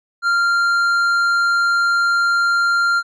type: tone with tanh clipping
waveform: triangle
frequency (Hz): 1390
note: F6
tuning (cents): -9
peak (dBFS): -15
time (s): 0.22-3.03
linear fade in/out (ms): 50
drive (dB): 12
effects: none